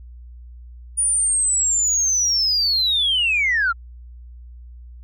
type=linear sweep; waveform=sine; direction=down; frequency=9630 to 1318.5 Hz; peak=-15 dBFS; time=0.97-3.73 s; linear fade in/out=20 ms; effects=tanh soft clip ceiling -12 dBFS + added 60 Hz sine -37 dBFS peak until 5.03 s